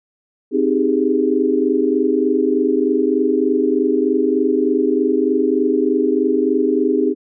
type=chord; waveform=sine; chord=Ab major seventh; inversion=first; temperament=equal; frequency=261.6 / 311.1 / 392 / 415.3 Hz; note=C4 / Eb4 / G4 / Ab4; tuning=0 / 0 / 0 / 0 cents; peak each=-19 dBFS; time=0.51-7.15 s; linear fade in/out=50 ms; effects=none